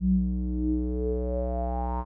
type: tone with low-pass filter sweep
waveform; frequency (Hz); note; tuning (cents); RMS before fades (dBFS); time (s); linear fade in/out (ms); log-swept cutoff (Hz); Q
square; 61.74; B1; 0; -27; 0-2.05; 50; 170 to 1000; 9.1
effects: none